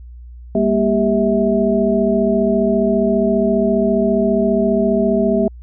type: tone cluster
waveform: sine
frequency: 201.2 / 236 / 395.8 / 649 Hz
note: G3 / A#3 / G4 / E5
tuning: +45 / +22 / +17 / -27 cents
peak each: -18 dBFS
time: 0.55-5.48 s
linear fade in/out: 2 ms
effects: added 60 Hz sine -33 dBFS peak until 5.62 s